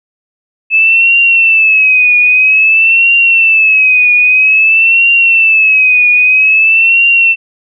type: tone with vibrato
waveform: sine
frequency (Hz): 2605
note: E7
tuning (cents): -21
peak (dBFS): -4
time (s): 0.7-7.36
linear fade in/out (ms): 50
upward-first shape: triangle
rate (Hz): 0.51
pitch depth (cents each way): 110
effects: none